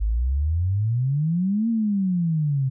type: exponential two-way sweep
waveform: sine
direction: up then down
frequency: 50.2 to 233.1 to 129.5 Hz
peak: -19 dBFS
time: 0-2.7 s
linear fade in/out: 20 ms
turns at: 1.69 s
effects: none